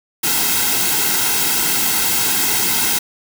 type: noise with comb filter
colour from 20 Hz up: white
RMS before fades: -17 dBFS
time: 0.23-2.99 s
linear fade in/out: 10 ms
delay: 1.7 ms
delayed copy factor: -0.75
effects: none